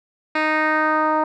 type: tone with low-pass filter sweep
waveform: 10% pulse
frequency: 310 Hz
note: D#4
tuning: 6 cents flat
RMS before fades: -19 dBFS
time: 0.35-1.24 s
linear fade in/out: 5 ms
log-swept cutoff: 2800 to 960 Hz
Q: 2.2
effects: none